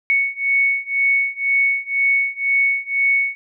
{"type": "beating tone pair", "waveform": "sine", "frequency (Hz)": [2217, 2219], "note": ["C#7", "C#7"], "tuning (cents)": [0, 1], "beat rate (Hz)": 2, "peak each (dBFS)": [-19, -18], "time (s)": [0.1, 3.35], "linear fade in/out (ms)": 0, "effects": []}